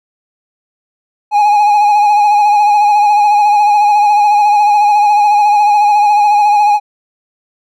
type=tone with vibrato; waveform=triangle; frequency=830.6 Hz; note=G#5; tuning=in tune; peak=-4 dBFS; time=1.31-6.8 s; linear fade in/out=50 ms; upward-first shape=sine; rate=14 Hz; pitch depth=36 cents each way; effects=none